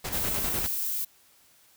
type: noise with tremolo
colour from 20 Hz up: pink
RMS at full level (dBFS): -32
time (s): 0.04-0.67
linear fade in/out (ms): 10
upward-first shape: square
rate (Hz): 10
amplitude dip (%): 45
type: noise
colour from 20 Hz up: violet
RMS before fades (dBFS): -30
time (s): 0.12-1.05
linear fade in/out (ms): 10
effects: white hiss -60 dBFS RMS until 1.76 s